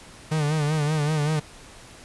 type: tone with vibrato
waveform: 45% pulse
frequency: 151.4 Hz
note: D#3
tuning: 47 cents flat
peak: -21 dBFS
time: 0.31-1.4 s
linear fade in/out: 10 ms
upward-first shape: sine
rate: 5.2 Hz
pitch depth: 73 cents each way
effects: pink hiss -46 dBFS RMS until 2.04 s + resampled to 24000 Hz